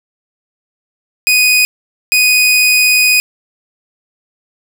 sawtooth tone bursts at uneven times, 2489 Hz, D#7, in tune, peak -4 dBFS, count 2, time 1.27-1.65 / 2.12-3.2 s, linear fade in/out 0 ms, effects none

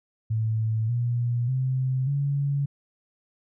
sine tone with pitch steps, 110.7 / 120.02 / 130.13 / 141.09 Hz, A2 / B2 / C3 / C#3, +11 / -49 / -9 / +31 cents, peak -22 dBFS, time 0.3-2.66 s, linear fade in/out 10 ms, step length 590 ms, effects none

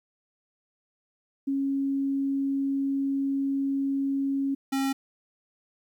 sine / square tone pair in turn, 274.6 / 270.7 Hz, C#4 / C#4, -16 / -41 cents, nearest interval unison, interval 25 cents, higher first, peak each -24 / -25 dBFS, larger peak first, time 1.47-4.55 / 4.72-4.93 s, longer first, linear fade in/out 10 ms, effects 11-bit

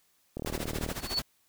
click train, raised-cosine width 2 ms, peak -22 dBFS, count 22, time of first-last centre 0.37-0.915 s, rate 38.5 Hz
pink noise with tremolo, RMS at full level -34 dBFS, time 0.46-1.22 s, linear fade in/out 0 ms, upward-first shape sine, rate 14 Hz, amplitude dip 85%
sine tone with exponential growth, 4437 Hz, C#8, 1 cent sharp, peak -24 dBFS, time 0.93-1.19 s, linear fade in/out 1 ms, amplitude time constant 55 ms
effects white hiss -69 dBFS RMS until 1.48 s

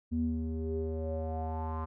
square tone with low-pass filter sweep, 79.7 Hz, D#2, 42 cents sharp, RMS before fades -34 dBFS, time 0.11-1.86 s, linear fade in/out 20 ms, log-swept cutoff 220 to 1100 Hz, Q 6.2, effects none

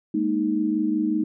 sine chord, Ab suspended second, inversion none, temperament equal, 207.7 / 233.1 / 311.1 Hz, Ab3 / Bb3 / Eb4, 0 / 0 / 0 cents, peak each -27 / -27 / -22 dBFS, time 0.14-1.24 s, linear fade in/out 5 ms, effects none

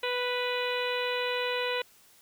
harmonic tone, 493.9 Hz, B4, in tune, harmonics 1 / 2 / 3 / 4 / 5 / 6 / 7 / 8, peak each -31 / -36 / -38 / -38 / -36 / -38 / -42 / -40 dBFS, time 0.03-1.82 s, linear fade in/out 5 ms, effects white hiss -59 dBFS RMS until 2.21 s

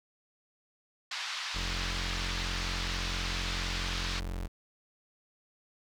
white band-pass noise, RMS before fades -37 dBFS, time 1.11-4.2 s, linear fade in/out 5 ms, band 930 to 4900 Hz, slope 24 dB/octave
35% pulse tone, 44.36 Hz, F1, 28 cents sharp, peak -32 dBFS, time 1.54-4.48 s, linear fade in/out 20 ms
effects none

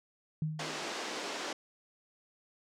sine tone with exponential decay, 155.56 Hz, D#3, in tune, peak -28 dBFS, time 0.42-0.93 s, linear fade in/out 2 ms, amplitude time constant 110 ms
pink band-pass noise, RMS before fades -39 dBFS, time 0.59-1.53 s, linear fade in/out 5 ms, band 280 to 6800 Hz, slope 24 dB/octave
effects none

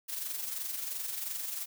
blue noise with amplitude modulation, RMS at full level -35 dBFS, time 0.08-1.66 s, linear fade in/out 20 ms, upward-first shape sine, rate 22.9 Hz, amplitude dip 50%, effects none

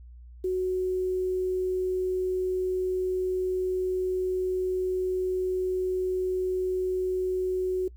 sine tone with quantisation, 370 Hz, F#4, in tune, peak -24 dBFS, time 0.44-7.88 s, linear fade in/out 5 ms, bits 9, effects noise-tail reverb RT60 0.1 s tail -21 dB re dry + added 60 Hz sine -44 dBFS peak until 7.96 s

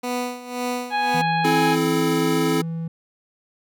15% pulse tone with tremolo, 246.9 Hz, B3, in tune, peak -16 dBFS, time 0.03-1.22 s, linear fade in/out 10 ms, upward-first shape sine, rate 1.9 Hz, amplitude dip 80%
harmonic tone, 830 Hz, G#5, 1 cent flat, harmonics 1 / 2 / 3 / 4 / 5, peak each -20 / -27 / -30 / -36 / -35 dBFS, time 0.9-1.77 s, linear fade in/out 50 ms
triangle tone with pitch glide, 163.7 to 164.65 Hz, E3 to E3, -12 to -2 cents, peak -23 dBFS, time 1.14-2.88 s, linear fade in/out 5 ms, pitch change +10 cents, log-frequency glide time 1.66-1.98 s
square chord, A minor, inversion first, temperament equal with one note detuned, 261.6 / 329.6 / 429.2 Hz, C4 / E4 / A4, 0 / 0 / -43 cents, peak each -24 / -24 / -24 dBFS, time 1.44-2.62 s, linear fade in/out 10 ms
effects none

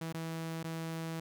sawtooth tone with dropouts, 163.2 Hz, E3, 17 cents flat, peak -33 dBFS, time 0.01-1.2 s, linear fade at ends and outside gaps 5 ms, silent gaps 0.126-0.143 / 0.631-0.642 s, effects none

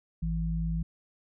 sine tone pair together, 54.86 / 164.4 Hz, A1 / E3, -4 / -4 cents, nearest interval octave + perfect fifth, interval 1900 cents, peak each -30 / -30 dBFS, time 0.22-0.83 s, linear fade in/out 10 ms, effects none

